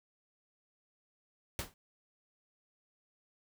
pink noise with exponential decay, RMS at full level -33 dBFS, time 1.59-1.74 s, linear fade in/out 1 ms, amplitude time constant 32 ms, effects none

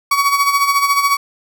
35% pulse tone with tremolo, 1128 Hz, C#6, 30 cents sharp, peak -8 dBFS, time 0.11-1.17 s, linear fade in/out 5 ms, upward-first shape sine, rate 14 Hz, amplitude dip 60%, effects none

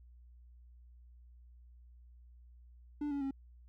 triangle tone with pitch steps, 293.7 / 282.6 / 271.8 Hz, D4 / C#4 / C#4, 0 / +34 / -34 cents, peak -32 dBFS, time 3.01-3.31 s, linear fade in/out 5 ms, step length 100 ms, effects added 60 Hz sine -55 dBFS peak until 3.68 s

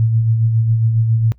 sine tone with tremolo, 113 Hz, A2, 47 cents sharp, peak -10 dBFS, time 0-1.32 s, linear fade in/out 0 ms, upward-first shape sine, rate 7.3 Hz, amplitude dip 40%, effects noise-tail reverb RT60 0.1 s tail -22 dB re dry + added 60 Hz sine -45 dBFS peak until 1.38 s

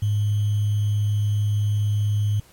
sine tone with sample-and-hold, 104.1 Hz, G#2, 5 cents sharp, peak -18 dBFS, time 0.02-2.4 s, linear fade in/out 5 ms, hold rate 3150 Hz, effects pink hiss -53 dBFS RMS until 2.52 s + MP3 64 kbps

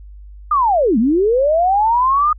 sine linear two-way sweep, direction down then up, 1244.5 to 205.5 to 1244.5 Hz, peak -11 dBFS, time 0.51-2.33 s, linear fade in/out 5 ms, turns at 0.98 s, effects added 50 Hz sine -34 dBFS peak until 2.38 s

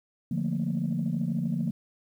sine chord, Bb major seventh, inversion first, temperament equal, 146.83 / 174.61 / 220 / 233.1 Hz, D3 / F3 / A3 / Bb3, 0 / 0 / 0 / 0 cents, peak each -31 / -29 / -33 / -31 dBFS, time 0.31-1.71 s, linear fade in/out 5 ms, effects tanh soft clip ceiling -19 dBFS + 10-bit

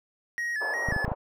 triangle tone with vibrato, 1803 Hz, A6, 42 cents sharp, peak -26 dBFS, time 0.38-1.05 s, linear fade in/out 0 ms, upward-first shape square, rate 2.8 Hz, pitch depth 79 cents each way
white band-pass noise, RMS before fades -36 dBFS, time 0.6-1.15 s, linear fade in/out 20 ms, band 450 to 900 Hz, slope 24 dB/octave
clicks, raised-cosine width 5 ms, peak -18 dBFS, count 6, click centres 0.887 / 0.924 / 0.964 / 1.046 / 1.08 / 1.118 s
effects none

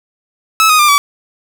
sawtooth tone with pitch steps, 1300 / 1246.3 / 1194.9 / 1145.5 Hz, E6 / D#6 / D6 / D6, -24 / +2 / +30 / -44 cents, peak -3 dBFS, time 0.6-0.98 s, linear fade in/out 0 ms, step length 95 ms, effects none

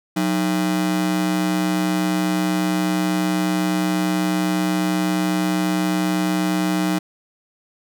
45% pulse ring-modulated tone, 245.9 Hz, B3, 7 cents flat, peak -15 dBFS, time 0.16-6.99 s, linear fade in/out 10 ms, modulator 64.1 Hz, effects none

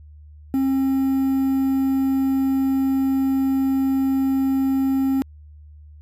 triangle tone with quantisation, 268 Hz, C4, 42 cents sharp, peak -15 dBFS, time 0.54-5.22 s, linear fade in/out 0 ms, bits 7, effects added 75 Hz sine -41 dBFS peak until 6.01 s + resampled to 32000 Hz

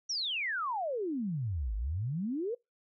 sine exponential two-way sweep, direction down then up, 5920 to 49.12 to 505 Hz, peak -31 dBFS, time 0.09-2.55 s, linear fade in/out 10 ms, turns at 1.75 s, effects noise-tail reverb RT60 0.2 s tail -25 dB re dry

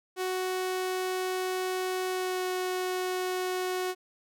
sawtooth tone with pitch glide, 370.7 to 367.9 Hz, F#4 to F#4, +3 to -10 cents, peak -25 dBFS, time 0.16-3.95 s, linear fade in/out 50 ms, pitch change -13 cents, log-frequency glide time 2.08-2.45 s, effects none

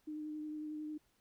sine tone with vibrato, 304.9 Hz, D#4, 35 cents flat, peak -40 dBFS, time 0.07-0.98 s, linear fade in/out 10 ms, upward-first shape triangle, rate 11 Hz, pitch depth 18 cents each way, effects pink hiss -75 dBFS RMS until 1.2 s

